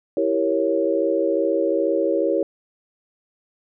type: chord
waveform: sine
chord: E diminished seventh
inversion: none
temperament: equal with one note detuned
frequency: 329.6 / 392 / 466.2 / 552.1 Hz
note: E4 / G4 / Bb4 / Db5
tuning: 0 / 0 / 0 / -7 cents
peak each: -23 / -24 / -24 / -22 dBFS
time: 0.17-2.43 s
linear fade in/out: 2 ms
effects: none

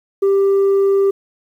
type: tone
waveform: sine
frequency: 393.6 Hz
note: G4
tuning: 7 cents sharp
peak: -8 dBFS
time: 0.22-1.11 s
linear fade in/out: 10 ms
effects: tanh soft clip ceiling -10 dBFS + 8-bit

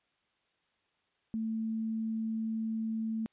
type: tone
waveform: sine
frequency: 222.3 Hz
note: A3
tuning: 18 cents sharp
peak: -31 dBFS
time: 1.34-3.26 s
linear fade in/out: 0 ms
effects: white hiss -75 dBFS RMS until 3.32 s + resampled to 8000 Hz

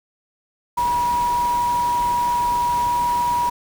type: tone in noise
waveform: sine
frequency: 964 Hz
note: B5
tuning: 42 cents flat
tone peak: -17 dBFS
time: 0.77-3.5 s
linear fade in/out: 10 ms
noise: pink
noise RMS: -33 dBFS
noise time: 0.77-3.5 s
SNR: +13 dB
effects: none

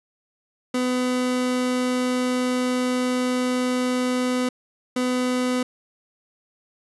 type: tone pair in turn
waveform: 30% pulse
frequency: 251.3 / 251.3 Hz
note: B3 / B3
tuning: +30 / +30 cents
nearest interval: unison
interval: 0 cents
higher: neither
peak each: -18 dBFS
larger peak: neither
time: 0.74-4.49 / 4.96-5.63 s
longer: first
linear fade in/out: 5 ms
effects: resampled to 24000 Hz + 10-bit

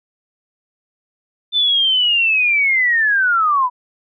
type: linear sweep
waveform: sine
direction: down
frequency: 3557 to 964 Hz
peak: -12 dBFS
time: 1.52-3.7 s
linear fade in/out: 50 ms
effects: none

